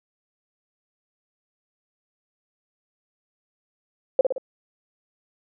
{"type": "tone with echo", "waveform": "sine", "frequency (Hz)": 526, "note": "C5", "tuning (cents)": 9, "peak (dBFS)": -11, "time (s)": [4.19, 4.21], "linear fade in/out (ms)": 2, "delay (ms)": 57, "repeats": 3, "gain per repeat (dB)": -5, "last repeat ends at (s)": 4.381, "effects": []}